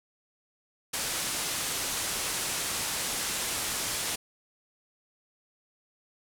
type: low-pass noise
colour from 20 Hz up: white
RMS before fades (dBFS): -32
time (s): 0.93-4.16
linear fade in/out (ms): 10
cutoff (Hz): 11000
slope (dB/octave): 24
effects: none